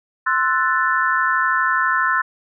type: chord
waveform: sine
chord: F# half-diminished seventh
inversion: second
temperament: equal with one note detuned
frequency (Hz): 1046.5 / 1327.7 / 1480 / 1760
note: C6 / E6 / F#6 / A6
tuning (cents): 0 / +12 / 0 / 0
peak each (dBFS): -21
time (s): 0.26-2.22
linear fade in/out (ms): 10
effects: none